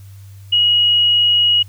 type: tone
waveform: sine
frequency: 2899 Hz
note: F#7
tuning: 36 cents flat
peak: -10 dBFS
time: 0.52-1.63 s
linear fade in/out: 10 ms
effects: added 98 Hz sine -35 dBFS peak until 1.68 s + white hiss -52 dBFS RMS until 1.68 s